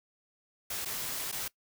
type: noise with dropouts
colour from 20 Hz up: white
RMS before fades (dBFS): -36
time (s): 0.7-1.48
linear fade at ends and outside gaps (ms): 5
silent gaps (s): 0.849-0.856 / 1.316-1.324
effects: noise-tail reverb RT60 0.1 s tail -21 dB re dry